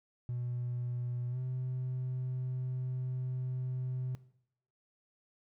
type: tone with pitch glide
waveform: triangle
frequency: 122.3 to 127.86 Hz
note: B2 to C3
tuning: -16 to -40 cents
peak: -31 dBFS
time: 0.29-4.15 s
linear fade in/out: 0 ms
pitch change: +76 cents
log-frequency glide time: 1.3-1.38 s
effects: noise-tail reverb RT60 0.7 s tail -19 dB re dry + tanh soft clip ceiling -29 dBFS